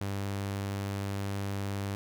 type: tone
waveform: sawtooth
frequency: 99.3 Hz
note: G2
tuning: 23 cents sharp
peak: -28 dBFS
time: 0.01-1.95 s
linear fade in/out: 0 ms
effects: none